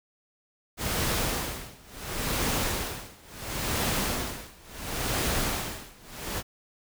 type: noise with tremolo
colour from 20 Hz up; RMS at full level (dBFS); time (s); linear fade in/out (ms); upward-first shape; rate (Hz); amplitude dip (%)
pink; -27; 0.77-6.43; 50; sine; 0.72; 95
effects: none